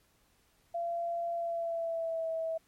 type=tone with pitch glide; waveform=sine; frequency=683 to 650.7 Hz; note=F5 to E5; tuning=-39 to -23 cents; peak=-31 dBFS; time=0.74-2.58 s; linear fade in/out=10 ms; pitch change=-84 cents; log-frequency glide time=1.33-2.29 s; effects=pink hiss -69 dBFS RMS until 2.67 s + MP3 64 kbps